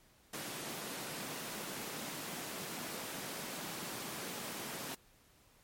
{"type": "high-pass noise", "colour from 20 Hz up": "pink", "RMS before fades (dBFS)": -43, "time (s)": [0.33, 4.95], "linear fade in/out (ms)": 5, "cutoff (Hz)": 150, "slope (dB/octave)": 24, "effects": ["pink hiss -66 dBFS RMS until 5.63 s", "MP3 64 kbps"]}